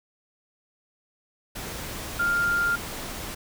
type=tone in noise; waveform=sine; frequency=1400 Hz; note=F6; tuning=4 cents sharp; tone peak=-21 dBFS; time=2.19-2.76 s; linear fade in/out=10 ms; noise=pink; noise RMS=-35 dBFS; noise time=1.55-3.35 s; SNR=+11 dB; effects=none